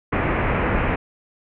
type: low-pass noise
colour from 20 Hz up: pink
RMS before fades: -21 dBFS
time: 0.12-0.96 s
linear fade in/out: 10 ms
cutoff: 2500 Hz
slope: 48 dB/octave
effects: none